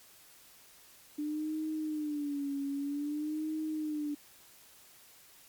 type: tone with vibrato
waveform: sine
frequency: 295.3 Hz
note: D4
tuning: 10 cents sharp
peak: -32 dBFS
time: 1.18-4.15 s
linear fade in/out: 10 ms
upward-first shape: sine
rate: 0.52 Hz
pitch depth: 98 cents each way
effects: white hiss -58 dBFS RMS until 5.48 s + MP3 96 kbps